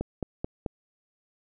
click train, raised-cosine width 2 ms, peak -16 dBFS, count 4, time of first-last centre 0.01-0.662 s, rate 4.6 Hz, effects none

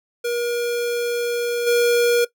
square tone with level steps, 477.1 Hz, A#4, 40 cents sharp, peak -21 / -15 dBFS, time 0.24-2.25 s, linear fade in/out 10 ms, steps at 1.66 s, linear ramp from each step 20 ms, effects noise-tail reverb RT60 0.1 s tail -17 dB re dry

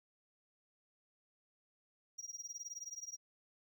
triangle tone with tremolo, 5710 Hz, F8, 37 cents sharp, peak -39 dBFS, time 2.18-3.17 s, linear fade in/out 10 ms, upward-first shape triangle, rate 19 Hz, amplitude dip 100%, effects none

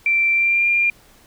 sine tone with pitch glide, 2349 to 2396 Hz, D7 to D7, 0 to +34 cents, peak -14 dBFS, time 0.06-0.9 s, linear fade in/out 2 ms, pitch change +34 cents, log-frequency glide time 0.33-0.66 s, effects pink hiss -51 dBFS RMS until 1.26 s

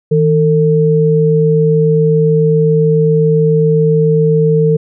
sine tone pair together, 159.1 / 450 Hz, D#3 / A4, +39 / +39 cents, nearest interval octave + tritone, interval 1800 cents, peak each -10 dBFS, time 0.11-4.77 s, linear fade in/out 10 ms, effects none

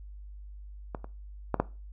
clicks, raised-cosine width 1 ms, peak -20 / -27 / -12 / -9 dBFS, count 4, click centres 0.948 / 1.044 / 1.543 / 1.6 s, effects noise-tail reverb RT60 0.3 s tail -19 dB re dry + added 50 Hz sine -42 dBFS peak until 1.92 s

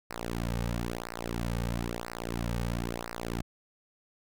sawtooth tone with flanger, 58.27 Hz, A#1, in tune, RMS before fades -34 dBFS, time 0.1-3.42 s, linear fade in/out 5 ms, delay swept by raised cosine 0.29 to 2.99 ms, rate 1 Hz, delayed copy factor -1, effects none

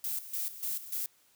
violet noise with tremolo, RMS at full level -34 dBFS, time 0.04-1.06 s, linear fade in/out 2 ms, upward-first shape square, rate 3.4 Hz, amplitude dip 75%, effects white hiss -66 dBFS RMS until 1.35 s + high-pass 80 Hz 12 dB/octave

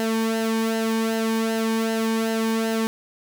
sawtooth tone with flanger, 223.9 Hz, A3, 30 cents sharp, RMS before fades -23 dBFS, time 0-2.87 s, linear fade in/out 0 ms, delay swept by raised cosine 0.84 to 1.53 ms, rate 2.6 Hz, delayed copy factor -0.6, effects none

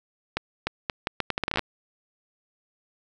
accelerating click train, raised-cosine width 0.3 ms, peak -9 dBFS, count 15, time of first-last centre 0.37-1.593 s, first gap 300 ms, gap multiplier 0.76, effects none

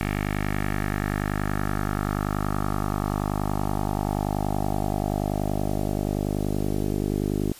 10% pulse tone with low-pass filter sweep, 50.5 Hz, G#1, 48 cents flat, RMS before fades -26 dBFS, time 0.01-7.52 s, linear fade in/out 0 ms, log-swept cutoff 2300 to 400 Hz, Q 2.7, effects white hiss -46 dBFS RMS until 7.59 s + resampled to 32000 Hz

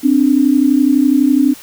sine tone pair together, 261.7 / 293.7 Hz, C4 / D4, 0 / 0 cents, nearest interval major second, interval 200 cents, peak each -11 dBFS, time 0.03-1.54 s, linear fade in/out 20 ms, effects white hiss -37 dBFS RMS until 1.62 s

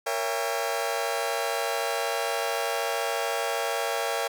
sawtooth chord, A# diminished seventh, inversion none, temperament just, 466.2 / 559.4 / 671.3 / 805.5 Hz, A#4 / C#5 / E5 / G5, 0 / +16 / +31 / +47 cents, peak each -28 dBFS, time 0.06-4.28 s, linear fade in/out 10 ms, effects none

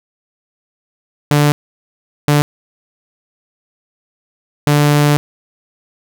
sawtooth tone bursts at uneven times, 146.83 Hz, D3, in tune, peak -5 dBFS, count 3, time 1.31-1.52 / 2.28-2.42 / 4.67-5.17 s, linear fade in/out 0 ms, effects none

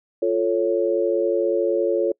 sine chord, F augmented, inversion none, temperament equal, 349.2 / 440 / 554.4 Hz, F4 / A4 / C#5, 0 / 0 / 0 cents, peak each -22 dBFS, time 0.22-2.12 s, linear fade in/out 5 ms, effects noise-tail reverb RT60 0.1 s tail -26 dB re dry

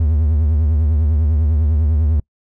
triangle tone with vibrato, 77 Hz, D#2, 17 cents flat, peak -10 dBFS, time 0-2.2 s, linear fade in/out 5 ms, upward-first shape triangle, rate 10 Hz, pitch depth 160 cents each way, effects noise-tail reverb RT60 0.1 s tail -26 dB re dry

